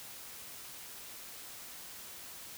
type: silence
effects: white hiss -48 dBFS RMS until 2.57 s